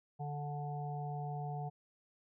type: harmonic tone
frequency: 146.1 Hz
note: D3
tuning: 9 cents flat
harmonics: 1 / 3 / 5 / 6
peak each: -39 / -50 / -43 / -52 dBFS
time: 0.19-1.7 s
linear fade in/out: 20 ms
effects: none